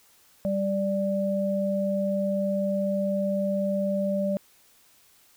sine tone pair together, 196 / 588 Hz, G3 / D5, 0 / +2 cents, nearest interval octave + perfect fifth, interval 1902 cents, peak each -26 dBFS, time 0.45-4.37 s, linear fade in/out 0 ms, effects white hiss -59 dBFS RMS until 5.36 s

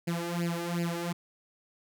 sawtooth tone with flanger, 171.2 Hz, F3, 34 cents flat, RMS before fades -32 dBFS, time 0.07-1.13 s, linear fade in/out 10 ms, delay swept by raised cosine 0.41 to 2.51 ms, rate 2.7 Hz, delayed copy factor +0.95, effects none

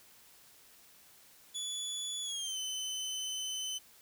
25% pulse tone with pitch glide, 3431 to 3039 Hz, A7 to F#7, -44 to +46 cents, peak -32 dBFS, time 1.54-3.79 s, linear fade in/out 20 ms, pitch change -210 cents, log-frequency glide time 2.22-2.58 s, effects white hiss -60 dBFS RMS until 4.01 s

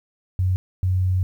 sine tone pair in turn, 92.5 / 92.5 Hz, F#2 / F#2, 0 / 0 cents, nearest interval unison, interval 0 cents, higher neither, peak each -17 dBFS, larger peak neither, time 0.39-0.56 / 0.83-1.23 s, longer second, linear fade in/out 0 ms, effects 9-bit

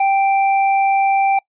sine tone with tanh clipping, 784 Hz, G5, in tune, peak -14 dBFS, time 0-1.39 s, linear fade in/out 5 ms, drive 12 dB, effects noise-tail reverb RT60 0.1 s tail -25 dB re dry + resampled to 8000 Hz

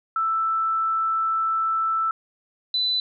sine tone pair in turn, 1323 / 3997 Hz, E6 / B7, +6 / +20 cents, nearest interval octave + perfect fifth, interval 1914 cents, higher second, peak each -20 dBFS, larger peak neither, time 0.16-2.11 / 2.74-3 s, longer first, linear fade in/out 2 ms, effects none

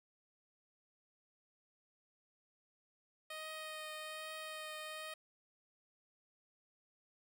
10% pulse tone with vibrato, 622.3 Hz, D#5, in tune, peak -36 dBFS, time 3.3-5.14 s, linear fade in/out 5 ms, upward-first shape triangle, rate 1.2 Hz, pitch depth 14 cents each way, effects none

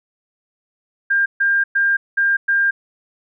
sine tone bursts at uneven times, 1600 Hz, G6, 35 cents sharp, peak -13 dBFS, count 5, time 1.1-1.26 / 1.4-1.64 / 1.75-1.97 / 2.17-2.37 / 2.48-2.71 s, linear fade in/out 10 ms, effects none

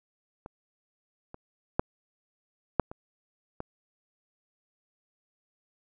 clicks, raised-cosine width 1 ms, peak -27 / -28 / -9 / -7 / -26 / -21 dBFS, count 6, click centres 0.461 / 1.344 / 1.795 / 2.797 / 2.915 / 3.604 s, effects none

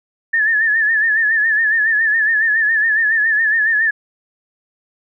sine tone with vibrato, 1760 Hz, A6, in tune, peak -12 dBFS, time 0.33-3.91 s, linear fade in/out 10 ms, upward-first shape sine, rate 7.2 Hz, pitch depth 78 cents each way, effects none

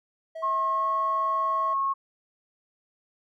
triangle tone, 647 Hz, E5, 32 cents flat, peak -32 dBFS, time 0.35-1.74 s, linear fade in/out 10 ms
sine tone with pitch glide, 1078 to 1091.2 Hz, C#6 to C#6, -49 to -28 cents, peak -23 dBFS, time 0.42-1.94 s, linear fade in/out 20 ms, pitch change +21 cents, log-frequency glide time 0.72-0.86 s
effects none

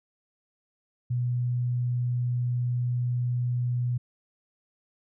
sine tone, 122.7 Hz, B2, 11 cents flat, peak -24 dBFS, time 1.1-3.98 s, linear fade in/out 10 ms, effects none

